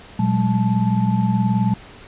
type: tone cluster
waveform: sine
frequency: 120.2 / 186.2 / 205.1 / 872 Hz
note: B2 / F#3 / G#3 / A5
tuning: -46 / +11 / -21 / -16 cents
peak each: -20 / -20 / -20 / -27 dBFS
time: 0.19-1.74 s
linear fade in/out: 5 ms
effects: pink hiss -42 dBFS RMS until 2.07 s + resampled to 8000 Hz